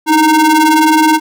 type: ring-modulated tone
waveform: square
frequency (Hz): 305.8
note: D#4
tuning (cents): -30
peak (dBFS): -4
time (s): 0.06-1.2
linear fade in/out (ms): 50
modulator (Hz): 621
effects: none